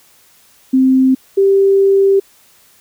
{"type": "tone pair in turn", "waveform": "sine", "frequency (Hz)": [261.6, 392], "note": ["C4", "G4"], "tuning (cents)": [0, 0], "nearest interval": "perfect fifth", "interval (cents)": 700, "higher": "second", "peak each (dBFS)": -7, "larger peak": "neither", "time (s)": [[0.73, 1.15], [1.37, 2.2]], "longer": "second", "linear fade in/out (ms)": 10, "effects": ["white hiss -49 dBFS RMS until 2.8 s"]}